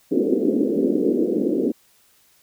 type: band-pass noise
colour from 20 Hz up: pink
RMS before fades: -20 dBFS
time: 0.11-1.72 s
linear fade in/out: 10 ms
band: 220 to 470 Hz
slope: 48 dB/octave
effects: white hiss -58 dBFS RMS until 2.42 s